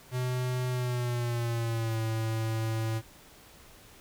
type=tone with pitch glide; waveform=square; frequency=126.1 to 111.7 Hz; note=B2 to A2; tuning=+36 to +27 cents; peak=-29 dBFS; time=0.11-3.02 s; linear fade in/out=50 ms; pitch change=-209 cents; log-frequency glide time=0.7-2.01 s; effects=pink hiss -54 dBFS RMS until 4 s